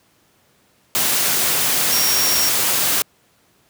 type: tone in noise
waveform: sine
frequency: 5588 Hz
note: F8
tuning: in tune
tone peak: -19 dBFS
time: 1.92-2.49 s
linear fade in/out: 0 ms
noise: white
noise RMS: -18 dBFS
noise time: 0.95-3.02 s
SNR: -4 dB
effects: pink hiss -58 dBFS RMS until 3.69 s + high-pass 100 Hz 12 dB/octave